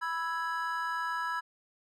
triangle chord, E major, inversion second, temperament equal, 987.8 / 1318.5 / 1661.2 Hz, B5 / E6 / G#6, 0 / 0 / 0 cents, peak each -33 / -34 / -34 dBFS, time 0.01-1.41 s, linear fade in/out 20 ms, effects none

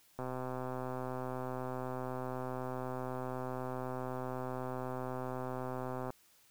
click train, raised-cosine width 1 ms, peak -26 dBFS, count 758, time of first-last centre 0.19-6.104 s, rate 128 Hz, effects white hiss -66 dBFS RMS until 6.5 s

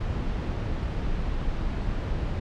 brown noise, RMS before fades -28 dBFS, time 0-2.4 s, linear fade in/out 10 ms, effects low-pass 4000 Hz 12 dB/octave

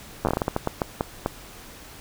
slowing click train, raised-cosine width 1 ms, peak -8 dBFS, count 14, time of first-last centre 0.25-1.261 s, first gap 9 ms, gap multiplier 1.32, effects pink hiss -44 dBFS RMS until 2 s

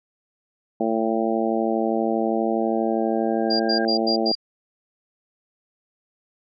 harmonic tone, 112.4 Hz, A2, 37 cents sharp, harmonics 2 / 3 / 4 / 5 / 6 / 7, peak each -25 / -25 / -28 / -28 / -27 / -29 dBFS, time 0.8-4.32 s, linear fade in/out 5 ms
sine tone with exponential growth, 1607 Hz, G6, 43 cents sharp, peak -27 dBFS, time 2.6-3.85 s, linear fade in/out 1 ms, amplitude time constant 270 ms
sine tone bursts, 4783 Hz, D8, 31 cents sharp, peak -21 dBFS, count 5, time 3.5-4.353 s, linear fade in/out 10 ms, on 97 ms, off 92 ms
effects none

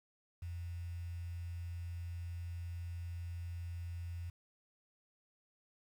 sine tone with quantisation, 86.2 Hz, F2, 22 cents flat, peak -40 dBFS, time 0.42-4.3 s, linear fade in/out 5 ms, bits 10, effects none

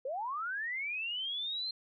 sine linear sweep, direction up, 494.1 to 4186 Hz, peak -34 dBFS, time 0.05-1.71 s, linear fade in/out 5 ms, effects none

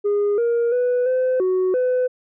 sine tone with pitch steps, 410 / 470 / 493.8 / 512 / 371 / 504 Hz, G#4 / A#4 / B4 / C5 / F#4 / B4, -22 / +14 / 0 / -38 / +5 / +35 cents, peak -14 dBFS, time 0.04-2.08 s, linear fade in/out 20 ms, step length 340 ms, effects tanh soft clip ceiling -15 dBFS

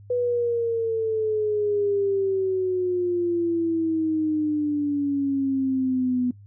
sine exponential sweep, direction down, 493.9 to 246.9 Hz, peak -20 dBFS, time 0.1-6.31 s, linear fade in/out 5 ms, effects noise-tail reverb RT60 0.1 s tail -18 dB re dry + added 101 Hz sine -44 dBFS peak until 6.46 s

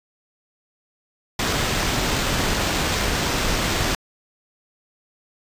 pink noise with sample-and-hold, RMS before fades -22 dBFS, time 1.39-3.95 s, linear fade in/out 2 ms, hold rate 11025 Hz, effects resampled to 32000 Hz

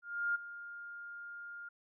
sine tone with ADSR envelope, 1409 Hz, F6, 15 cents sharp, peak -29 dBFS, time 0.02-1.69 s, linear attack 330 ms, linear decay 15 ms, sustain -15 dB, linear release 8 ms, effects none

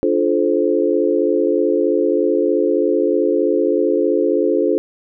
sine chord, D minor seventh, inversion none, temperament equal with one note detuned, 293.7 / 349.2 / 432.4 / 523.3 Hz, D4 / F4 / A4 / C5, 0 / 0 / -30 / 0 cents, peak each -20 / -18 / -18 / -20 dBFS, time 0.03-4.78 s, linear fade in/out 0 ms, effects none

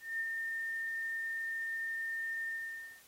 sine tone with ADSR envelope, 1814 Hz, A#6, 48 cents flat, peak -32 dBFS, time 0-3.03 s, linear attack 200 ms, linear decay 38 ms, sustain -3 dB, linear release 550 ms, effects white hiss -61 dBFS RMS until 3.07 s + AAC 48 kbps

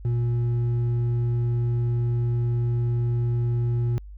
sine tone with hard clipping, 119 Hz, A#2, 36 cents sharp, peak -22 dBFS, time 0.05-3.98 s, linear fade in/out 0 ms, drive 4 dB, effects added 50 Hz sine -38 dBFS peak until 4.17 s

